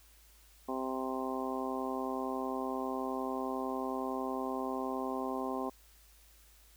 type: harmonic tone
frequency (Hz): 130.81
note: C3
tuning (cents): 0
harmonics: 2 / 3 / 4 / 5 / 6 / 7 / 8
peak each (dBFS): -38 / -40 / -43 / -43 / -42 / -46 / -41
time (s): 0.68-5.7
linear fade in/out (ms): 10
effects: added 53 Hz sine -61 dBFS peak until 6.76 s + white hiss -63 dBFS RMS until 6.76 s